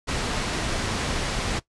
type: low-pass noise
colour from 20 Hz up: pink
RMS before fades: -27 dBFS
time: 0.07-1.6 s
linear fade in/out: 20 ms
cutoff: 6900 Hz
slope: 12 dB/octave
effects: noise-tail reverb RT60 0.1 s tail -18 dB re dry + resampled to 24000 Hz